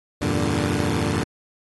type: chord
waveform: 15% pulse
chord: E half-diminished seventh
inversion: none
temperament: equal with one note detuned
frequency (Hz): 84.53 / 98 / 116.54 / 146.83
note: E2 / G2 / Bb2 / D3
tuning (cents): +44 / 0 / 0 / 0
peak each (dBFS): -20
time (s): 0.21-1.24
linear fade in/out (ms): 10
effects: AAC 32 kbps